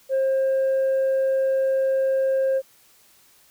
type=tone; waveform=sine; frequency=533 Hz; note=C5; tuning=32 cents sharp; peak=-16 dBFS; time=0.09-2.62 s; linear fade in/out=50 ms; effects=tanh soft clip ceiling -17 dBFS + white hiss -56 dBFS RMS until 3.5 s